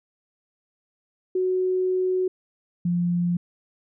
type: tone pair in turn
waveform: sine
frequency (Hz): 370 / 174.62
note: F#4 / F3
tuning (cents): 0 / 0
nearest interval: octave + minor second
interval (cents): 1300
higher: first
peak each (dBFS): -20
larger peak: neither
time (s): 1.35-2.28 / 2.85-3.37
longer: first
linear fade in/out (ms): 5
effects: none